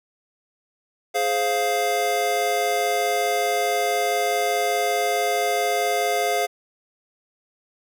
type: chord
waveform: square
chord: F minor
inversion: first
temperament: just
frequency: 419.1 / 523.8 / 698.5 Hz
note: Ab4 / C5 / F5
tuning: +16 / +2 / 0 cents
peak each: -27 / -28 / -23 dBFS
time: 1.14-6.47 s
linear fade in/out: 20 ms
effects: none